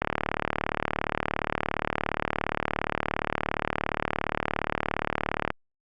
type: click train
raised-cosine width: 0.5 ms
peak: -9 dBFS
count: 205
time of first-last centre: 0.02-5.504 s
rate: 37.2 Hz
effects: Opus 48 kbps